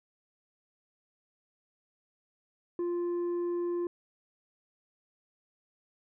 sine tone with tanh clipping, 348.5 Hz, F4, 4 cents flat, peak -30 dBFS, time 2.79-3.87 s, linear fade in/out 2 ms, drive 4 dB, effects none

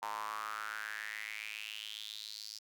square tone with high-pass filter sweep, 53.6 Hz, A1, 45 cents flat, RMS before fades -43 dBFS, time 0.02-2.59 s, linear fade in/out 10 ms, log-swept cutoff 910 to 5000 Hz, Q 6, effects none

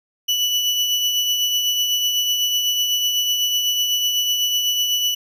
35% pulse tone with tremolo, 2960 Hz, F#7, in tune, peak -14 dBFS, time 0.28-5.15 s, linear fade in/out 10 ms, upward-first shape triangle, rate 8 Hz, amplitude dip 40%, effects none

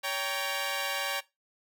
10% pulse chord, G diminished, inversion second, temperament equal with one note detuned, 562.8 / 784 / 932.3 Hz, Db5 / G5 / Bb5, +26 / 0 / 0 cents, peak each -25 / -26 / -29 dBFS, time 0.03-1.21 s, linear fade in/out 20 ms, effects noise-tail reverb RT60 0.2 s tail -18 dB re dry

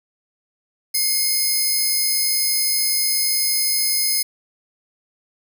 5% pulse tone pair together, 2131 / 5068 Hz, C7 / D#8, +31 / +31 cents, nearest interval octave + minor third, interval 1500 cents, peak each -13 dBFS, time 0.94-4.23 s, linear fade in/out 10 ms, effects none

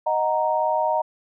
sine chord, D# minor, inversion none, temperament equal, 622.3 / 740 / 932.3 Hz, D#5 / F#5 / A#5, 0 / 0 / 0 cents, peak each -23 / -26 / -22 dBFS, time 0.06-1.02 s, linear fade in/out 10 ms, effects none

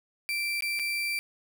35% pulse tone with dropouts, 2346 Hz, D7, 2 cents flat, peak -26 dBFS, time 0.29-1.19 s, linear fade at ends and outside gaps 0 ms, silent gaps 0.607-0.623 / 0.791-0.796 s, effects none

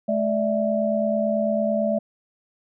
sine tone cluster, 214.7 / 587 / 656 Hz, A3 / D5 / E5, -42 / -1 / -9 cents, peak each -24 dBFS, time 0.08-1.99 s, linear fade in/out 10 ms, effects none

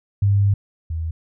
sine tone pair in turn, 100.3 / 80.91 Hz, G2 / E2, +40 / -32 cents, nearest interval major third, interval 372 cents, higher first, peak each -13 / -22 dBFS, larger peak first, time 0.22-0.54 / 0.9-1.11 s, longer first, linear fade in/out 5 ms, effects none

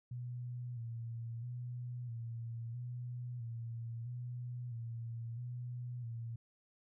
sine tone with vibrato, 119.1 Hz, A#2, 38 cents sharp, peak -40 dBFS, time 0.11-6.36 s, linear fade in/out 5 ms, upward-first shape square, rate 0.76 Hz, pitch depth 49 cents each way, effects none

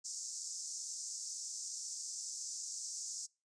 white band-pass noise, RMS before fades -44 dBFS, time 0.04-3.27 s, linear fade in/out 20 ms, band 5300 to 7800 Hz, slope 48 dB/octave, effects noise-tail reverb RT60 0.3 s tail -25 dB re dry + resampled to 22050 Hz

